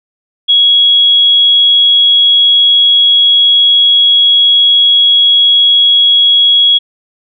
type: tone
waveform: sine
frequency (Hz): 3327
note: G#7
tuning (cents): +2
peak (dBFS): -4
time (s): 0.48-6.79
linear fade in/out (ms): 20
effects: none